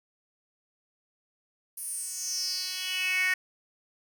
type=tone with high-pass filter sweep; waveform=10% pulse; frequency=370 Hz; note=F#4; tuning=in tune; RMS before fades=-31 dBFS; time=1.77-3.34 s; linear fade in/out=5 ms; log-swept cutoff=11000 to 1900 Hz; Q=5.7; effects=none